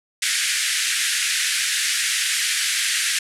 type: band-pass noise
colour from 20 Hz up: pink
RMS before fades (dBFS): -22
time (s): 0.22-3.19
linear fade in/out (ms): 5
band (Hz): 1600 to 11000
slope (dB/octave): 48
effects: none